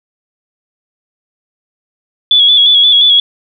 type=tone with vibrato; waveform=sine; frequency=3400 Hz; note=G#7; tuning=40 cents sharp; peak=-4 dBFS; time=2.31-3.2 s; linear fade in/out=2 ms; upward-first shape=square; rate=5.7 Hz; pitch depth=36 cents each way; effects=none